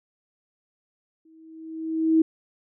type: tone with exponential growth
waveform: sine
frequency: 321.1 Hz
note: E4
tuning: 45 cents flat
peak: -13 dBFS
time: 1.25-2.22 s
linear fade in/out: 5 ms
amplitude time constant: 210 ms
effects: none